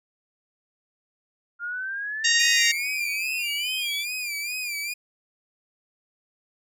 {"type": "exponential sweep", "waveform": "sine", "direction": "up", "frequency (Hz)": [1396.9, 3495], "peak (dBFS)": -28, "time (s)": [1.59, 4.05], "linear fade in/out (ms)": 50}
{"type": "harmonic tone", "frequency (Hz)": 932.3, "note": "A#5", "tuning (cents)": 0, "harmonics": [2, 3, 4, 5, 6, 7, 8], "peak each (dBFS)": [-23, -25, -26, -27, -28, -28, -29], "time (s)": [2.24, 2.72], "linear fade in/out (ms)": 10}
{"type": "tone with vibrato", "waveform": "sawtooth", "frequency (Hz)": 2400, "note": "D7", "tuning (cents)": 37, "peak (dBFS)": -25, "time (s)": [2.39, 4.94], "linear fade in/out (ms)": 10, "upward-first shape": "sine", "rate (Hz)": 2.4, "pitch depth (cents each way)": 87}
{"effects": []}